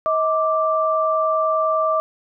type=tone pair together; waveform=sine; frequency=635.4 / 1174.7 Hz; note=D#5 / D6; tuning=+36 / 0 cents; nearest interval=major seventh; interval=1064 cents; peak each=-19 dBFS; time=0.06-2 s; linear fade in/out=0 ms; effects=none